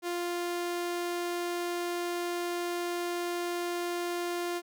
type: tone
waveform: sawtooth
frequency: 349.2 Hz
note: F4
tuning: in tune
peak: -27 dBFS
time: 0.02-4.62 s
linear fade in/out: 50 ms
effects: none